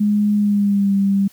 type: tone with pitch glide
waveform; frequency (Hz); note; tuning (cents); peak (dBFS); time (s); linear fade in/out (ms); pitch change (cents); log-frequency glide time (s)
sine; 207.7 to 197.29; G#3 to G3; 0 to +11; -13; 0-1.28; 10; -89; 0.35-0.94
effects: white hiss -51 dBFS RMS until 1.32 s